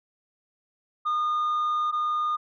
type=tone pair in turn; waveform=sine; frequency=1221 / 1221 Hz; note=D#6 / D#6; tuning=-33 / -33 cents; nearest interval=unison; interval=0 cents; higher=neither; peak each=-20 / -21 dBFS; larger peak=first; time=1.05-1.92 / 1.92-2.37 s; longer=first; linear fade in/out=20 ms; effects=tanh soft clip ceiling -22 dBFS